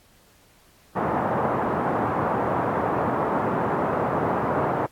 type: band-pass noise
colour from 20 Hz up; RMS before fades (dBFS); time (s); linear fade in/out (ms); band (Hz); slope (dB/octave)
white; -24; 0.95-4.87; 20; 100 to 1100; 24
effects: pink hiss -57 dBFS RMS until 4.91 s + AAC 64 kbps